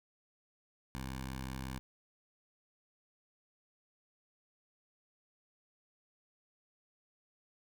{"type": "tone with notch filter", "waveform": "10% pulse", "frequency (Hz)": 65.41, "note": "C2", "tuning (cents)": 0, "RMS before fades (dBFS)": -42, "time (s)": [0.95, 1.79], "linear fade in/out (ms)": 0, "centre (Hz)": 400, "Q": 1.2, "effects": []}